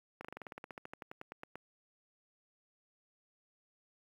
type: slowing click train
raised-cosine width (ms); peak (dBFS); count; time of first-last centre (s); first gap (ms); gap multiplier
0.5; -29; 20; 0.21-1.556; 36; 1.07
effects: high-pass 150 Hz 12 dB/octave + 10-bit